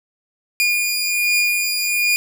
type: beating tone pair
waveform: sawtooth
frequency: 2429 / 2430.3 Hz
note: D#7 / D#7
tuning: -42 / -41 cents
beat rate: 1.3 Hz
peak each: -20 / -14 dBFS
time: 0.6-2.16 s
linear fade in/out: 0 ms
effects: none